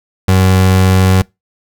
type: tone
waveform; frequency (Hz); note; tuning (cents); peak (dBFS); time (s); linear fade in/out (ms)
30% pulse; 93.8; F#2; +24; -4; 0.28-1.22; 5
effects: noise-tail reverb RT60 0.2 s tail -24 dB re dry